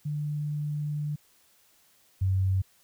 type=tone pair in turn; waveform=sine; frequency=148.5 / 94.94 Hz; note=D3 / F#2; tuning=+20 / +45 cents; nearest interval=minor sixth; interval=775 cents; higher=first; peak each=-28 / -22 dBFS; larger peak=second; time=0.05-1.16 / 2.21-2.62 s; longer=first; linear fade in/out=10 ms; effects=white hiss -63 dBFS RMS until 2.83 s